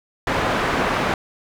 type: low-pass noise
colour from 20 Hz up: white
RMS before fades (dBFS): -21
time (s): 0.27-1.14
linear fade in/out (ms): 2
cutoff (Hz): 1400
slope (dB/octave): 12
effects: none